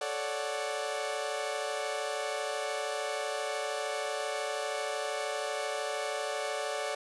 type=chord; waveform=sawtooth; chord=D major seventh; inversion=second; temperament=equal with one note detuned; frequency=437 / 554.4 / 587.3 / 740 Hz; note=A4 / C#5 / D5 / F#5; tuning=-12 / 0 / 0 / 0 cents; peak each=-35 / -35 / -32 / -35 dBFS; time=0.01-6.95 s; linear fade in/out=5 ms; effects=resampled to 24000 Hz + 10-bit